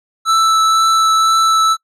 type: tone with vibrato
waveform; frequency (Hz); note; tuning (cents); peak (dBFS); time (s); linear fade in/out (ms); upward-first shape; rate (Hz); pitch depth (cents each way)
square; 1318.5; E6; 0; -10; 0.25-1.77; 50; triangle; 2; 9
effects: noise-tail reverb RT60 0.1 s tail -24 dB re dry + low-pass 8000 Hz 12 dB/octave

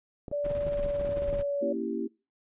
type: clicks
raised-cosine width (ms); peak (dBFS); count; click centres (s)
2; -26; 12; 0.282 / 0.315 / 0.465 / 0.513 / 0.667 / 0.863 / 1.012 / 1.048 / 1.092 / 1.172 / 1.221 / 1.328
type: tone with pitch glide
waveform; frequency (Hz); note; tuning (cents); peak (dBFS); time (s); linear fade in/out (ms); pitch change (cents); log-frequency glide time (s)
sine; 580 to 568.1; D5 to C#5; -22 to +42; -27; 0.32-1.73; 10; -36; 0.45-1.55
type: noise with tremolo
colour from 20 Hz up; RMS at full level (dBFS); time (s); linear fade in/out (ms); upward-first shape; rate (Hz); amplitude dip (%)
brown; -35; 0.44-1.43; 10; square; 18; 50
type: chord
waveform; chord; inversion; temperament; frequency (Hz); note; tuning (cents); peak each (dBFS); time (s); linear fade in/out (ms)
sine; A# diminished seventh; none; equal; 233.1 / 277.2 / 329.6 / 392; A#3 / C#4 / E4 / G4; 0 / 0 / 0 / 0; -34 / -36 / -34 / -35; 1.61-2.08; 20
effects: noise-tail reverb RT60 0.3 s tail -23 dB re dry + resampled to 8000 Hz

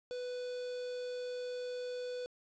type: tone with quantisation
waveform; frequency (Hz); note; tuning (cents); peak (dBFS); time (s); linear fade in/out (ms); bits
triangle; 495.8; B4; +7; -36; 0.11-2.26; 0; 8
effects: resampled to 16000 Hz

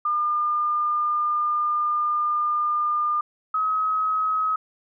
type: tone pair in turn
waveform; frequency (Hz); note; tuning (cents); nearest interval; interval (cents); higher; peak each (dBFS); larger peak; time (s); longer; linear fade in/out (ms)
sine; 1206 / 1273.8; D6 / D#6; +46 / +40; minor second; 94; second; -20; neither; 0.05-3.21 / 3.54-4.56; first; 5
effects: none

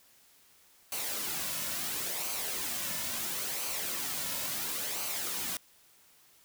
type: noise with flanger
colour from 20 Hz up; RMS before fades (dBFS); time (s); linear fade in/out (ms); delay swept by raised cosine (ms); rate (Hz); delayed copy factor
white; -35; 0.92-5.57; 2; 0.56 to 2.56; 0.73; -0.5
effects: white hiss -62 dBFS RMS until 6.44 s

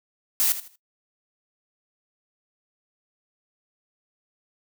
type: noise with echo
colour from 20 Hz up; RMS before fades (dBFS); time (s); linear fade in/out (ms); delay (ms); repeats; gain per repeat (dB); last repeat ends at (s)
blue; -21; 0.4-0.52; 0; 79; 3; -12; 0.757
effects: noise-tail reverb RT60 0.1 s tail -18 dB re dry

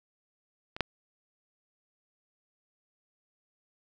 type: clicks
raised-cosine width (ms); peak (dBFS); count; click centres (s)
0.3; -23 / -10; 2; 0.765 / 0.807
effects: none

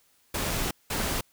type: noise bursts at uneven times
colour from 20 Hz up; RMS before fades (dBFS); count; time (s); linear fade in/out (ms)
pink; -29; 2; 0.34-0.71 / 0.9-1.21; 5
effects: white hiss -65 dBFS RMS until 1.32 s

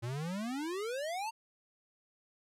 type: exponential sweep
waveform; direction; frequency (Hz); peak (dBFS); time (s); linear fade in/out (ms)
square; up; 113 to 933; -36; 0.02-1.31; 20
effects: low-pass 11000 Hz 12 dB/octave

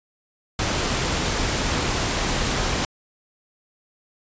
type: noise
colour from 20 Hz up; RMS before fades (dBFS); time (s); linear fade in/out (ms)
pink; -23; 0.59-2.85; 2
effects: resampled to 16000 Hz

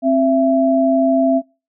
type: tone pair together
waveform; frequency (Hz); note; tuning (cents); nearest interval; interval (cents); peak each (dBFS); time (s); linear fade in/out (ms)
sine; 265 / 667.8; C4 / E5; +22 / +22; octave + major third; 1600; -14; 0.02-1.42; 50
effects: noise-tail reverb RT60 0.3 s tail -25 dB re dry

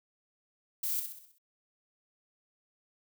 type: noise with echo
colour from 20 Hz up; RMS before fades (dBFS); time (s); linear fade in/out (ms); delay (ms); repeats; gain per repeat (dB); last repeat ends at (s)
violet; -33; 0.83-1; 5; 64; 6; -6; 1.384
effects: none

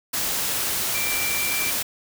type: tone in noise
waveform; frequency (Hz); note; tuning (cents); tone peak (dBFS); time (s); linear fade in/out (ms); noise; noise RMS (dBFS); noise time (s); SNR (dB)
sine; 2349; D7; 0; -27; 0.94-1.71; 10; white; -25; 0.13-1.83; -5
effects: none

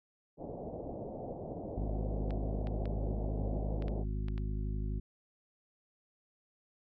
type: low-pass noise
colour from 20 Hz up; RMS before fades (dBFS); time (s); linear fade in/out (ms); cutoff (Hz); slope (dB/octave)
white; -42; 0.37-4.05; 50; 710; 48
type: harmonic tone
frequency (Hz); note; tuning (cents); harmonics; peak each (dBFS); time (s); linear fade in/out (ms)
51.91; G#1; 0; 1 / 2 / 3 / 4 / 5 / 7; -34 / -40 / -44 / -46 / -48 / -51; 1.76-5; 10
type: clicks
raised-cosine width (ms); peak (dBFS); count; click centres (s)
0.3; -32; 7; 2.307 / 2.671 / 2.856 / 3.823 / 3.882 / 4.284 / 4.379
effects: none

